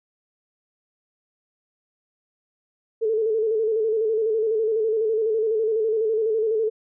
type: tone with vibrato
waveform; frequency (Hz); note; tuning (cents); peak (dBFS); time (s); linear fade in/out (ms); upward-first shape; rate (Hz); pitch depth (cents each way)
sine; 440; A4; 0; -19; 3.01-6.7; 20; square; 12; 47
effects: none